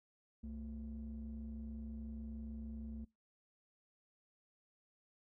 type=ring-modulated tone; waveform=triangle; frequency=78.6 Hz; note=D#2; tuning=18 cents sharp; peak=-37 dBFS; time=0.43-3.05 s; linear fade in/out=10 ms; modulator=144 Hz; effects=noise-tail reverb RT60 0.2 s tail -24 dB re dry + tanh soft clip ceiling -38 dBFS